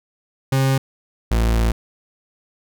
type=tone pair in turn; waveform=40% pulse; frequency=134.1 / 56.51 Hz; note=C3 / A1; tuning=+43 / +47 cents; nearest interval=octave + minor third; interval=1496 cents; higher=first; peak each=-14 dBFS; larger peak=neither; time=0.52-0.78 / 1.31-1.72 s; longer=second; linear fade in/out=5 ms; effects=none